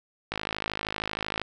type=click train; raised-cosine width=0.3 ms; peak=-13 dBFS; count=59; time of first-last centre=0.32-1.416 s; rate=52.9 Hz; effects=none